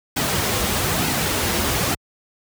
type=noise with flanger; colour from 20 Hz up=pink; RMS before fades=-21 dBFS; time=0.16-1.95 s; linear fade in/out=10 ms; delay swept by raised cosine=1.7 to 7.2 ms; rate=1.1 Hz; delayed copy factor=-0.5; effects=high-pass 60 Hz 12 dB/octave